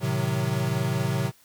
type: chord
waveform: square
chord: A diminished seventh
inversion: none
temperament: equal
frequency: 110 / 130.81 / 155.56 / 185 Hz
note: A2 / C3 / Eb3 / Gb3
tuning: 0 / 0 / 0 / 0 cents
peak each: -31 / -27 / -32 / -32 dBFS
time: 0-1.32 s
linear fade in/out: 50 ms
effects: white hiss -58 dBFS RMS until 1.44 s